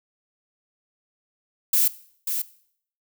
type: noise with echo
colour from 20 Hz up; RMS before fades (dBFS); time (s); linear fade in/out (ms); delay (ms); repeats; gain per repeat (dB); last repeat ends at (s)
violet; -19; 1.73-1.88; 5; 540; 1; -7; 2.42
effects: noise-tail reverb RT60 0.6 s tail -18 dB re dry